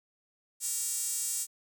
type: tone with high-pass filter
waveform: sawtooth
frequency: 466.2 Hz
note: A#4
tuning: in tune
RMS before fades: -33 dBFS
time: 0.6-1.47 s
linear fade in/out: 50 ms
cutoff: 7900 Hz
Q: 2.7
effects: none